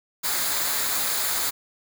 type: noise with comb filter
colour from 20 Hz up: white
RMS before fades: -25 dBFS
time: 0.23-1.51 s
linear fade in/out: 20 ms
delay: 0.35 ms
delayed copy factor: -0.5
effects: none